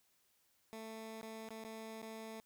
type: tone with dropouts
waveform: 15% pulse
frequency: 221.7 Hz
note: A3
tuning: 13 cents sharp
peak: -40 dBFS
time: 0.73-2.4 s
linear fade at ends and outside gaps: 0 ms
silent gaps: 1.213-1.23 / 1.488-1.506 / 1.639-1.647 / 2.018-2.027 s
effects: white hiss -75 dBFS RMS until 2.45 s